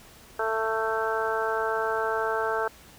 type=harmonic tone; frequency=221.9 Hz; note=A3; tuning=15 cents sharp; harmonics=2 / 3 / 4 / 5 / 6 / 7; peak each=-29 / -32 / -31 / -36 / -32 / -32 dBFS; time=0.39-2.68 s; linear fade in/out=5 ms; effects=pink hiss -51 dBFS RMS until 2.98 s